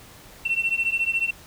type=beating tone pair; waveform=sine; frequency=2698 / 2712 Hz; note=E7 / E7; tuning=+40 / +49 cents; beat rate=14 Hz; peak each=-23 dBFS; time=0.45-1.31 s; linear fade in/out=10 ms; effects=tanh soft clip ceiling -16 dBFS + pink hiss -47 dBFS RMS until 1.46 s